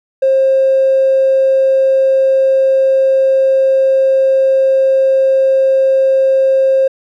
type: tone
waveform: triangle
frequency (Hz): 533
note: C5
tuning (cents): +32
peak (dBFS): -4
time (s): 0.22-6.88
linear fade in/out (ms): 10
effects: tanh soft clip ceiling -5 dBFS